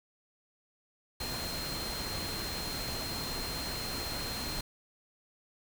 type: tone in noise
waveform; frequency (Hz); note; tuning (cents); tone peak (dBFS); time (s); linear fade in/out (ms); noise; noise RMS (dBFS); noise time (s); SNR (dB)
sine; 4186; C8; 0; -39; 1.2-4.61; 5; pink; -38; 1.2-4.61; -4
effects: none